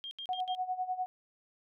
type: tone bursts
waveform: sine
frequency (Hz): 3208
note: G7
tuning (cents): +39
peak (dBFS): -39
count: 4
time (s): 0.04-0.549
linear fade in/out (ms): 0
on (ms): 71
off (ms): 75
type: tone with tremolo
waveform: sine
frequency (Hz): 738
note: F#5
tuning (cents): -5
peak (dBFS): -29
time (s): 0.29-1.06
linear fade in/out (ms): 0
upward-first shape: sine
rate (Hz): 10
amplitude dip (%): 80
effects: none